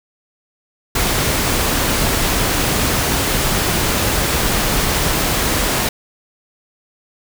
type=noise; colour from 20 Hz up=pink; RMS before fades=-17 dBFS; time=0.95-5.89 s; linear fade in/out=5 ms; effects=none